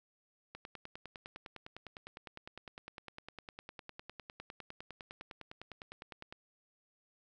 click train, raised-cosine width 0.3 ms, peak -30 dBFS, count 58, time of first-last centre 0.55-6.325 s, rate 9.87 Hz, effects none

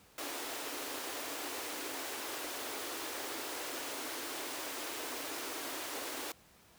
pink high-pass noise, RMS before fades -41 dBFS, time 0.18-6.32 s, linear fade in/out 2 ms, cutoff 260 Hz, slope 96 dB/octave, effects pink hiss -62 dBFS RMS until 6.78 s + high-pass 60 Hz 12 dB/octave

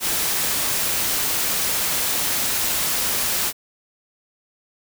white noise, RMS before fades -22 dBFS, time 0-3.53 s, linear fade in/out 50 ms, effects none

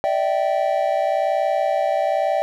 triangle tone cluster, 589 / 650 / 776 Hz, D5 / E5 / G5, +5 / -24 / -18 cents, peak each -20 dBFS, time 0.04-2.42 s, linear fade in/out 0 ms, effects none

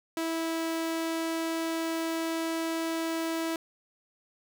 sawtooth tone, 327.2 Hz, E4, 13 cents flat, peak -25 dBFS, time 0.17-3.56 s, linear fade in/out 2 ms, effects none

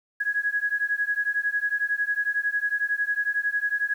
sine beating tone pair, 1661.2 / 1672.2 Hz, G#6 / G#6, 0 / +11 cents, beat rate 11 Hz, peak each -26 dBFS, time 0.2-3.94 s, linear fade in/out 10 ms, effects 9-bit

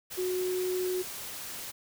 sine tone in noise, 366.8 Hz, F#4, 15 cents flat, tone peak -28 dBFS, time 0.17-1.03 s, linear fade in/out 20 ms, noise white, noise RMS -40 dBFS, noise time 0.1-1.72 s, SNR +9 dB, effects none

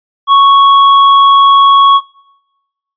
sine tone with tanh clipping, 1108.7 Hz, C#6, in tune, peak -4 dBFS, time 0.27-2.01 s, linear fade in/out 50 ms, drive 11 dB, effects noise-tail reverb RT60 1.0 s tail -24 dB re dry + resampled to 11025 Hz

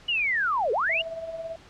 sine linear two-way sweep, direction down then up, 2960 to 403.2 to 2960 Hz, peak -22 dBFS, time 0.08-1.02 s, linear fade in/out 10 ms, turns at 0.72 s
clicks, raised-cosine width 0.3 ms, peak -32 dBFS, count 2, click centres 0.179 / 0.192 s
sine tone with tremolo, 656 Hz, E5, 9 cents flat, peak -29 dBFS, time 0.89-1.56 s, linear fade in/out 5 ms, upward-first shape triangle, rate 18 Hz, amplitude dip 65%
effects pink hiss -51 dBFS RMS until 1.69 s + low-pass 5000 Hz 12 dB/octave

